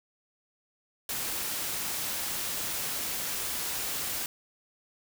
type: noise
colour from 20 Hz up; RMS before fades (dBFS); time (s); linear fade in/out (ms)
white; -33; 1.09-4.26; 2
effects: none